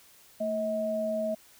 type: tone pair together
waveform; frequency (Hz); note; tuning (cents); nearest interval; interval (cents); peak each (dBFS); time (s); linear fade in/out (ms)
sine; 223.1 / 637.2; A3 / D#5; +24 / +41; octave + tritone; 1817; -34 / -28; 0.4-1.35; 10
effects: white hiss -57 dBFS RMS until 1.59 s